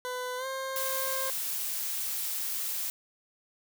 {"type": "tone with pitch glide", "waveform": "20% pulse", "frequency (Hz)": [501, 530.8], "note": ["B4", "C5"], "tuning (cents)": [25, 25], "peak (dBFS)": -28, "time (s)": [0.05, 1.3], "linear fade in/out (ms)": 0, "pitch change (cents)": 100, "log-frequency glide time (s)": [0.37, 0.46]}
{"type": "noise", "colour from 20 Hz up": "blue", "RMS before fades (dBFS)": -33, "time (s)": [0.76, 2.9], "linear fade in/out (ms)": 0}
{"effects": []}